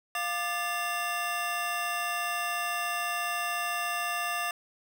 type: tone cluster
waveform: square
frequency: 701 / 1193 / 1743 / 2750 Hz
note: F5 / D6 / A6 / F7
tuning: +6 / +27 / -17 / -27 cents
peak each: -36 / -35 / -36 / -36 dBFS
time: 0.15-4.51 s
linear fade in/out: 2 ms
effects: none